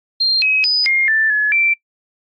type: tone with pitch steps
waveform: sine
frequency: 4188 / 2545 / 4983 / 2126 / 1768 / 1703 / 2344 Hz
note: C8 / D#7 / D#8 / C7 / A6 / G#6 / D7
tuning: +1 / +39 / +2 / +27 / +8 / +43 / -4 cents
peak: -12 dBFS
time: 0.2-1.74 s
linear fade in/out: 10 ms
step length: 220 ms
effects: noise-tail reverb RT60 0.1 s tail -23 dB re dry + AAC 64 kbps